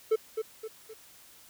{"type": "tone with echo", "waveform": "triangle", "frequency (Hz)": 440, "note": "A4", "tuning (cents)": 0, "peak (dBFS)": -19, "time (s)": [0.11, 0.16], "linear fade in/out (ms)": 10, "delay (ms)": 260, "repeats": 3, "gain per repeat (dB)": -7, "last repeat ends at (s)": 0.94, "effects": ["white hiss -55 dBFS RMS until 1.49 s"]}